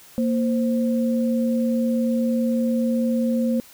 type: tone pair together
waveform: sine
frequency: 232.8 / 523.3 Hz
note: A#3 / C5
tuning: -2 / 0 cents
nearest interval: octave + major second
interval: 1402 cents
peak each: -19 / -26 dBFS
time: 0.18-3.6 s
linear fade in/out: 0 ms
effects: white hiss -48 dBFS RMS until 3.73 s